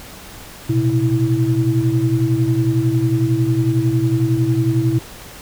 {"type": "tone cluster", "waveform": "sine", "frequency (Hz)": [118.2, 129.2, 327], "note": ["A#2", "C3", "E4"], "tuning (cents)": [24, -21, -14], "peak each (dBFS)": -18, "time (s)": [0.69, 4.99], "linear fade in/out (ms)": 10, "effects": ["pink hiss -37 dBFS RMS until 5.41 s"]}